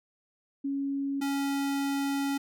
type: tone pair in turn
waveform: sine / square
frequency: 277.2 / 278.3 Hz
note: C#4 / C#4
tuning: 0 / +7 cents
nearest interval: unison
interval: 7 cents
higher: second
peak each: -28 dBFS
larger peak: neither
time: 0.64-1.21 / 1.21-2.38 s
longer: second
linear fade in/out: 10 ms
effects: none

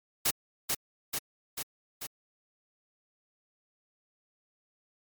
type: noise with echo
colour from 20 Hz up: white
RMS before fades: -26 dBFS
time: 0.25-0.31 s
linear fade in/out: 10 ms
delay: 440 ms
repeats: 4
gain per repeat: -3 dB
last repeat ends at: 2.07 s
effects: MP3 96 kbps

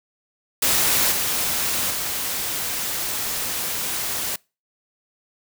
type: noise with level steps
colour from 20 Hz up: white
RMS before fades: -19 / -23 / -26 dBFS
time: 0.62-4.36 s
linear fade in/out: 5 ms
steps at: 1.11 / 1.9 s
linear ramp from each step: 10 ms
effects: noise-tail reverb RT60 0.3 s tail -26 dB re dry

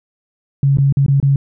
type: tone with dropouts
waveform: sine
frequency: 138.6 Hz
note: C#3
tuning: in tune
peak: -9 dBFS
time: 0.63-1.36 s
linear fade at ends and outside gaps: 2 ms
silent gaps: 0.772-0.784 / 0.925-0.97 / 1.063-1.082 / 1.201-1.227 s
effects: none

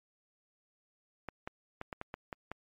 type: clicks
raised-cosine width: 0.5 ms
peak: -24 dBFS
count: 8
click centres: 1.287 / 1.475 / 1.814 / 1.928 / 2.014 / 2.141 / 2.328 / 2.516 s
effects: MP3 64 kbps

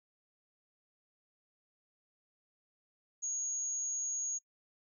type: tone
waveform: sine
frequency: 6645 Hz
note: G#8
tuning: in tune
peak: -34 dBFS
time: 3.22-4.39 s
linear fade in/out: 20 ms
effects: noise-tail reverb RT60 0.1 s tail -23 dB re dry

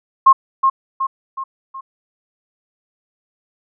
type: tone with echo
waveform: sine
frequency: 1071 Hz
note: C6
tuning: 40 cents sharp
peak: -4 dBFS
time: 0.26-0.33 s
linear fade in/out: 10 ms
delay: 370 ms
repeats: 4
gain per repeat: -6 dB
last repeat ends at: 1.81 s
effects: none

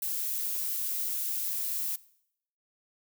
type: noise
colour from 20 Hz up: violet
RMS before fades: -32 dBFS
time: 0.02-1.96 s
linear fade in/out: 5 ms
effects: noise-tail reverb RT60 0.7 s tail -20 dB re dry

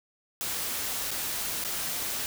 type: noise with dropouts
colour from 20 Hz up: white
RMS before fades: -32 dBFS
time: 0.41-2.26 s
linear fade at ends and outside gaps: 0 ms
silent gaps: 1.107-1.114 / 1.64-1.648 s
effects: none

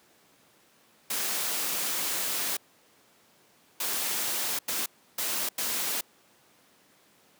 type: noise bursts at uneven times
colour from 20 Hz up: white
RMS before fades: -30 dBFS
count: 5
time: 1.1-2.57 / 3.8-4.59 / 4.68-4.86 / 5.18-5.49 / 5.58-6.01 s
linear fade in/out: 5 ms
effects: pink hiss -61 dBFS RMS until 7.39 s + high-pass 200 Hz 12 dB/octave

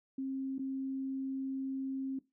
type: tone with dropouts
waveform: sine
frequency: 267.3 Hz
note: C4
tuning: 37 cents sharp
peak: -34 dBFS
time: 0.18-2.19 s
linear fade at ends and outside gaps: 5 ms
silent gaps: 0.583-0.592 s
effects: noise-tail reverb RT60 0.2 s tail -17 dB re dry

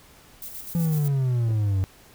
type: noise with tremolo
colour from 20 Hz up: violet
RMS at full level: -36 dBFS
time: 0.42-1.08 s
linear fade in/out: 2 ms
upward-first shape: square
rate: 8 Hz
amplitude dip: 45%
type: exponential sweep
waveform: triangle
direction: down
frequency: 172 to 92.5 Hz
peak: -18 dBFS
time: 0.75-1.84 s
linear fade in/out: 0 ms
type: clicks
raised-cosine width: 2 ms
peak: -27 dBFS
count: 2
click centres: 1.489 / 1.508 s
effects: pink hiss -52 dBFS RMS until 2.14 s

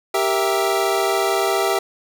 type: chord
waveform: 25% pulse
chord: E diminished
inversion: first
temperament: equal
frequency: 392 / 466.2 / 659.3 Hz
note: G4 / Bb4 / E5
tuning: 0 / 0 / 0 cents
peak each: -16 / -22 / -18 dBFS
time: 0.14-1.79 s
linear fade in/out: 5 ms
effects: none

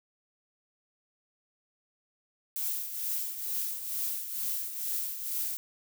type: noise with tremolo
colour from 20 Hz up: violet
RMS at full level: -31 dBFS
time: 2.56-5.57 s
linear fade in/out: 0 ms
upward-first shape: triangle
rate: 2.2 Hz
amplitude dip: 65%
effects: none

